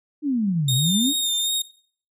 sine exponential two-way sweep, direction down then up, 309.2 to 123.47 to 309.2 Hz, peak -19 dBFS, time 0.22-1.14 s, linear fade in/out 50 ms, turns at 0.74 s
sawtooth tone with vibrato, 3667 Hz, A#7, 29 cents flat, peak -18 dBFS, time 0.68-1.62 s, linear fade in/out 5 ms, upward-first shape sine, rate 2.6 Hz, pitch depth 32 cents each way
effects noise-tail reverb RT60 0.5 s tail -19 dB re dry

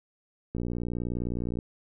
click train, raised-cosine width 3 ms, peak -19 dBFS, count 63, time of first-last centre 0.55-1.589 s, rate 59.7 Hz, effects none

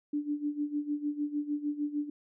sine tone with tremolo, 293.7 Hz, D4, in tune, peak -27 dBFS, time 0.13-2.1 s, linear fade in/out 5 ms, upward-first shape sine, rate 6.6 Hz, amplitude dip 80%, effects none

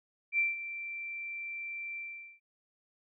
sine tone with ADSR envelope, 2349 Hz, D7, in tune, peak -24 dBFS, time 0.32-2.4 s, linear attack 65 ms, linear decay 170 ms, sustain -13 dB, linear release 430 ms, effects none

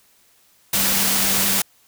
sine tone in noise, 196 Hz, G3, in tune, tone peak -29 dBFS, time 0.75-1.6 s, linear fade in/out 5 ms, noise white, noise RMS -19 dBFS, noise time 0.73-1.62 s, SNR -13 dB, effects white hiss -57 dBFS RMS until 1.87 s

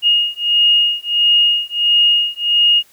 sine beating tone pair, 2857 / 2858.5 Hz, F7 / F7, +39 / +40 cents, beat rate 1.5 Hz, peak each -14 dBFS, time 0.02-2.83 s, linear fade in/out 50 ms, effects white hiss -51 dBFS RMS until 2.92 s

